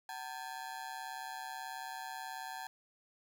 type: ring-modulated tone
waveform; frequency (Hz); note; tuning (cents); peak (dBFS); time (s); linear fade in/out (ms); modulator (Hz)
30% pulse; 830.6; G#5; 0; -36; 0.09-2.67; 0; 69.2
effects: none